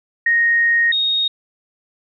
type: tone pair in turn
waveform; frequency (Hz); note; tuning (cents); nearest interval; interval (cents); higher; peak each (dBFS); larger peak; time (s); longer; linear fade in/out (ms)
sine; 1864.7 / 3729; A#6 / A#7; 0 / 0; octave; 1200; second; -12 / -15; first; 0.26-0.92 / 0.92-1.28; first; 5
effects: none